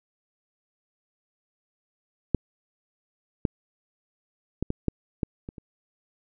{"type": "clicks", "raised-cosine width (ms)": 3, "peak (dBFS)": [-7, -9, -13, -14, -10, -12, -23, -28], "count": 8, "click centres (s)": [2.347, 3.452, 4.626, 4.704, 4.883, 5.232, 5.489, 5.582], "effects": []}